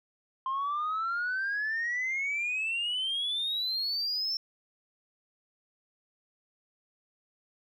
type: exponential sweep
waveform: sine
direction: up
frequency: 1046.5 to 5410 Hz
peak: -27 dBFS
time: 0.46-4.37 s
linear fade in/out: 2 ms
effects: tanh soft clip ceiling -26 dBFS